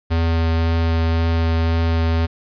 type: tone with vibrato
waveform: square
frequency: 82.41 Hz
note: E2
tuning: in tune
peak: -16 dBFS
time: 0.1-2.27 s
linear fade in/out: 20 ms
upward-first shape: triangle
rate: 1.9 Hz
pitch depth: 11 cents each way
effects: resampled to 11025 Hz + 9-bit